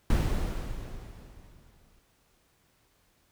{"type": "noise with exponential decay", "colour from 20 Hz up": "brown", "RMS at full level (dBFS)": -23, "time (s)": [0.1, 1.99], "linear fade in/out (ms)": 1, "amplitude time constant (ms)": 410, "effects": ["pink hiss -68 dBFS RMS until 3.31 s"]}